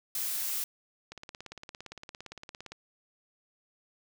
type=noise; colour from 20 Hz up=blue; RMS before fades=-33 dBFS; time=0.15-0.64 s; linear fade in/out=2 ms
type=click train; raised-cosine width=0.2 ms; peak=-26 dBFS; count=29; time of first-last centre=1.12-2.72 s; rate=17.5 Hz
effects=none